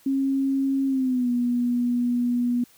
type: tone with pitch glide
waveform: sine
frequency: 271.1 to 242.9 Hz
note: C#4 to B3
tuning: -38 to -29 cents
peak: -20 dBFS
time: 0.06-2.64 s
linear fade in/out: 5 ms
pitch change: -191 cents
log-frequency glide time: 0.87-1.3 s
effects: white hiss -56 dBFS RMS until 2.77 s